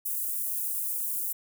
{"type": "high-pass noise", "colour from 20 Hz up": "white", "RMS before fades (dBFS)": -31, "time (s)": [0.05, 1.33], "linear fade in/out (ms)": 10, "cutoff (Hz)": 9500, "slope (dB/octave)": 24, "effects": []}